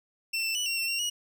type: tone with pitch steps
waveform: 25% pulse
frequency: 2690 / 2674 / 2957 / 2742 / 2703 / 2750 / 2904 Hz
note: E7 / E7 / F#7 / F7 / E7 / F7 / F#7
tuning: +34 / +24 / -2 / -32 / +43 / -27 / -33 cents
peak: -24 dBFS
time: 0.33-1.1 s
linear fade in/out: 10 ms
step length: 110 ms
effects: none